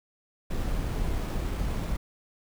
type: noise with sample-and-hold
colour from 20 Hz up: brown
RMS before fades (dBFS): -29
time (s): 0.5-1.97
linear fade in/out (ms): 10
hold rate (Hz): 11025
effects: none